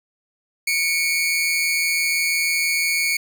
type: tone pair together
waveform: sawtooth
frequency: 2217 / 2383 Hz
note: C#7 / D7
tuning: 0 / +25 cents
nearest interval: minor second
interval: 125 cents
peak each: -16 / -22 dBFS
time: 0.67-3.17 s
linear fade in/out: 5 ms
effects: none